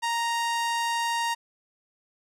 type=tone; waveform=sawtooth; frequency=932.3 Hz; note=A#5; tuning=in tune; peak=-21 dBFS; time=0.02-1.35 s; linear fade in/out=20 ms; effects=low-pass 10000 Hz 12 dB/octave